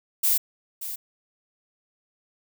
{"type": "noise with echo", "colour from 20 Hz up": "violet", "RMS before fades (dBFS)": -21, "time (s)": [0.23, 0.38], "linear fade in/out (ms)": 10, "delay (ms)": 580, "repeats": 1, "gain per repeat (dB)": -12, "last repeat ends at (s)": 0.96, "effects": []}